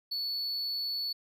triangle tone, 4435 Hz, C#8, in tune, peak -30 dBFS, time 0.11-1.13 s, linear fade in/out 10 ms, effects none

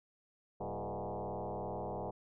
sine tone with frequency modulation, 123.1 Hz, B2, 5 cents flat, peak -37 dBFS, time 0.6-2.11 s, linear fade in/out 10 ms, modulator 103 Hz, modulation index 7.6, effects none

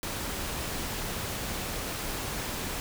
pink noise, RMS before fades -34 dBFS, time 0.03-2.8 s, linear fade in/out 0 ms, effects none

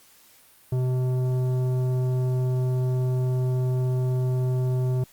sine tone with tanh clipping, 127.4 Hz, C3, 46 cents flat, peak -23 dBFS, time 0.72-5.04 s, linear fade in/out 5 ms, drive 12 dB, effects white hiss -55 dBFS RMS until 5.12 s + Opus 48 kbps

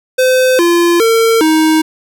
square tone with pitch steps, 513 / 344 / 453.8 / 315 Hz, C5 / F4 / A#4 / D#4, -34 / -26 / -47 / +21 cents, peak -8 dBFS, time 0.18-1.82 s, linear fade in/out 10 ms, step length 410 ms, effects none

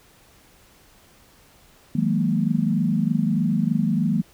sine tone cluster, 160 / 184.9 / 211.5 / 234.7 Hz, D#3 / F#3 / G#3 / A#3, +49 / -1 / +32 / +12 cents, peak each -24 dBFS, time 1.95-4.22 s, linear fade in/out 5 ms, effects pink hiss -54 dBFS RMS until 4.33 s

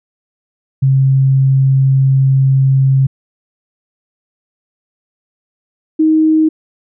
sine tone pair in turn, 134.3 / 314.4 Hz, C3 / D#4, +46 / +18 cents, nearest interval octave + minor third, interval 1472 cents, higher second, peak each -7 dBFS, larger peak neither, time 0.82-3.07 / 5.99-6.49 s, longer first, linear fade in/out 10 ms, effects none

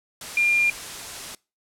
sine tone in noise, 2400 Hz, D7, 37 cents sharp, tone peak -17 dBFS, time 0.37-0.7 s, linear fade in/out 2 ms, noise white, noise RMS -35 dBFS, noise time 0.21-1.35 s, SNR +15 dB, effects noise-tail reverb RT60 0.3 s tail -24 dB re dry + low-pass 10000 Hz 12 dB/octave

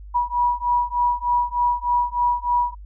sine beating tone pair, 968 / 971.3 Hz, B5 / B5, -35 / -29 cents, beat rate 3.3 Hz, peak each -21 dBFS, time 0.14-2.75 s, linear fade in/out 20 ms, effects added 50 Hz sine -36 dBFS peak until 2.85 s

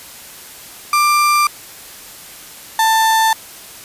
35% pulse tone pair in turn, 1186 / 888.5 Hz, D6 / A5, +17 / +17 cents, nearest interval perfect fourth, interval 500 cents, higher first, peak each -9 / -9 dBFS, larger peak neither, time 0.93-1.47 / 2.79-3.33 s, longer neither, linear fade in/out 2 ms, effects white hiss -36 dBFS RMS until 3.84 s + resampled to 32000 Hz

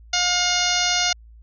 harmonic tone, 714 Hz, F5, 38 cents sharp, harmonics 1 / 2 / 3 / 4 / 5 / 6 / 7 / 8 / 9, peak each -27 / -27 / -27 / -27 / -27 / -27 / -27 / -27 / -27 dBFS, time 0.13-1.13 s, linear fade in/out 5 ms, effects added 56 Hz sine -43 dBFS peak until 1.42 s

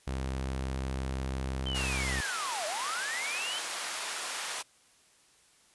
sawtooth tone, 65.9 Hz, C2, 13 cents sharp, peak -28 dBFS, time 0.07-2.21 s, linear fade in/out 5 ms
sine linear two-way sweep, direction down then up, 3136 to 587.3 to 3136 Hz, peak -34 dBFS, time 1.66-3.59 s, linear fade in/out 5 ms, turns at 2.66 s
pink high-pass noise, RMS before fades -36 dBFS, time 1.74-4.63 s, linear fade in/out 20 ms, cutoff 890 Hz, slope 12 dB/octave
effects white hiss -63 dBFS RMS until 5.74 s + resampled to 24000 Hz

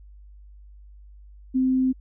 sine tone, 259.3 Hz, C4, 15 cents flat, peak -18 dBFS, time 1.54-1.93 s, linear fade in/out 20 ms, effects added 50 Hz sine -44 dBFS peak until 2 s

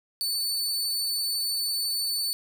sawtooth tone, 4494 Hz, C#8, 23 cents sharp, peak -23 dBFS, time 0.21-2.33 s, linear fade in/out 0 ms, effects none

